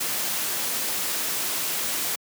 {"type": "noise", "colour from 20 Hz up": "white", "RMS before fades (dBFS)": -27, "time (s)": [0, 2.16], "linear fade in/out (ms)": 10, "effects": ["high-pass 150 Hz 12 dB/octave"]}